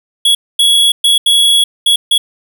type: tone bursts at uneven times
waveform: square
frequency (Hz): 3353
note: G#7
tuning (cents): +16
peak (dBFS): -7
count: 6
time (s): 0.25-0.35 / 0.59-0.92 / 1.04-1.18 / 1.26-1.64 / 1.86-1.96 / 2.11-2.18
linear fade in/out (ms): 5
effects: none